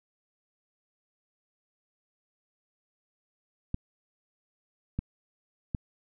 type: clicks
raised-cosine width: 5 ms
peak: -17 dBFS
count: 3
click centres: 3.744 / 4.99 / 5.748 s
effects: none